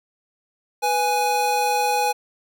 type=tone pair together; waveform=square; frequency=493.9 / 830.6 Hz; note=B4 / G#5; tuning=0 / 0 cents; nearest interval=major sixth; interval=900 cents; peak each=-26 / -20 dBFS; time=0.82-2.13 s; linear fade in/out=20 ms; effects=none